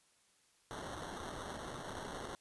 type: noise with sample-and-hold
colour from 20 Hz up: white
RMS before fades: -45 dBFS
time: 0.71-2.35 s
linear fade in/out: 0 ms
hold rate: 2450 Hz
effects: white hiss -71 dBFS RMS until 2.4 s + resampled to 24000 Hz